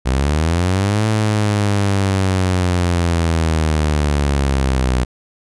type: linear two-way sweep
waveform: sawtooth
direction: up then down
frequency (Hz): 61.74 to 109.3 to 61.74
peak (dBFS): -10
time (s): 0.05-5.05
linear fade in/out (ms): 20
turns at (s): 1.06
effects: resampled to 24000 Hz